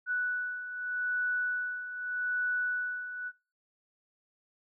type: beating tone pair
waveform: sine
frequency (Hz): 1480 / 1480.82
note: F#6 / F#6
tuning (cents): 0 / +1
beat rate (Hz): 0.82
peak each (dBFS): -37 / -31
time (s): 0.06-3.32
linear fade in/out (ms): 50
effects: noise-tail reverb RT60 0.4 s tail -26 dB re dry